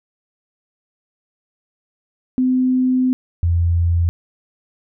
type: tone pair in turn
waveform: sine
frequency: 255.6 / 85.3 Hz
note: C4 / F2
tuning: -40 / -40 cents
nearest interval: octave + perfect fifth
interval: 1900 cents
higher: first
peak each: -13 / -13 dBFS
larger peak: neither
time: 2.38-3.13 / 3.43-4.09 s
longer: first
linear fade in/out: 0 ms
effects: none

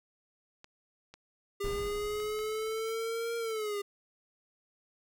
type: clicks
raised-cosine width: 0.2 ms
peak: -32 dBFS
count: 4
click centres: 0.644 / 1.14 / 2.201 / 2.391 s
type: exponential two-way sweep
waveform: square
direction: up then down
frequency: 400.7 to 466.2 to 400.7 Hz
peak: -33 dBFS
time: 1.6-3.82 s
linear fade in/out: 10 ms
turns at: 3.37 s
type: noise with exponential decay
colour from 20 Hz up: brown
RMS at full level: -36 dBFS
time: 1.64-3.02 s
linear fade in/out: 1 ms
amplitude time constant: 300 ms
effects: none

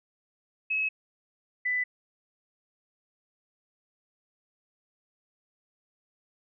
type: tone pair in turn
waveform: sine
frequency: 2573 / 1993.5 Hz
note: E7 / B6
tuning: -43 / +16 cents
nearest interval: major third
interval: 441 cents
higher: first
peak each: -25 dBFS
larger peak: neither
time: 0.7-0.89 / 1.65-1.84 s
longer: neither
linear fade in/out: 10 ms
effects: none

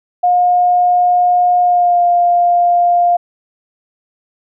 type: tone with pitch glide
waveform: sine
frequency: 715 to 701.1 Hz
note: F5 to F5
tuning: +41 to +7 cents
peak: -8 dBFS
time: 0.23-3.17 s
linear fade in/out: 10 ms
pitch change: -34 cents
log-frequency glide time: 1.61-2.03 s
effects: none

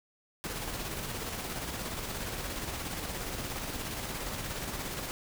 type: noise with tremolo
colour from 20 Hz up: pink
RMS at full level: -36 dBFS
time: 0.44-5.11 s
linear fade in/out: 0 ms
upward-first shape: square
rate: 17 Hz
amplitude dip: 30%
effects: none

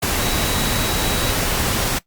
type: tone in noise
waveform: sine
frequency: 3884 Hz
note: B7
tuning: 30 cents flat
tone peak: -29 dBFS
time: 0.2-1.32 s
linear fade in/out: 10 ms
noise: pink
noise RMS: -20 dBFS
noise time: 0.02-1.99 s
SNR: -12 dB
effects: noise-tail reverb RT60 0.1 s tail -19 dB re dry + Opus 48 kbps

